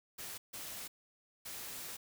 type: noise bursts at uneven times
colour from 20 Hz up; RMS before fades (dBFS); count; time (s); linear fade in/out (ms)
white; -45; 3; 0.18-0.38 / 0.53-0.88 / 1.45-1.97; 10
effects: none